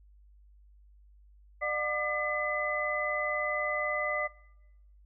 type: tone cluster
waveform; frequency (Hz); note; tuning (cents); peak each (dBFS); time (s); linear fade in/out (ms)
sine; 600 / 724 / 1198 / 2015; D5 / F#5 / D6 / B6; +37 / -38 / +34 / +34; -33 / -40 / -36 / -32; 1.61-4.28; 20
effects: noise-tail reverb RT60 0.9 s tail -21 dB re dry + added 50 Hz sine -55 dBFS peak until 5.05 s